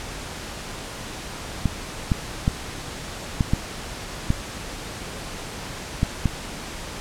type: clicks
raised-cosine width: 5 ms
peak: -6 dBFS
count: 8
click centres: 1.657 / 2.118 / 2.479 / 3.408 / 3.535 / 4.304 / 6.031 / 6.257 s
effects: pink hiss -34 dBFS RMS until 7 s + low-pass 9000 Hz 12 dB/octave